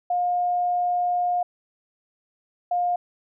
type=tone pair in turn; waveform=sine; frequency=712 / 709 Hz; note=F5 / F5; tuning=+33 / +26 cents; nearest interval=unison; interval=7 cents; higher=first; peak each=-20 dBFS; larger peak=neither; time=0.1-1.43 / 2.71-2.96 s; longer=first; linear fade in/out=5 ms; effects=none